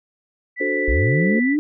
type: tone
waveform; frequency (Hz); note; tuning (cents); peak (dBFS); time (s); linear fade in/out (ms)
sine; 1975.5; B6; 0; -22; 0.56-1.57; 50
type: chord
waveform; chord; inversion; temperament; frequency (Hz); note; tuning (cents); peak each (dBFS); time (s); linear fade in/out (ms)
sine; D dominant seventh; none; equal; 293.7 / 370 / 440 / 523.3; D4 / F#4 / A4 / C5; 0 / 0 / 0 / 0; -26; 0.6-1.4; 10
type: linear sweep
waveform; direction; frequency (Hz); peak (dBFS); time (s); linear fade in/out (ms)
sine; up; 46.72 to 307.2; -16; 0.88-1.59; 0
effects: none